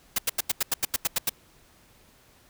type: noise bursts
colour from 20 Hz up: white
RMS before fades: -24 dBFS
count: 11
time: 0.16-1.295 s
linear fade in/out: 5 ms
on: 25 ms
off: 86 ms
effects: pink hiss -58 dBFS RMS until 2.49 s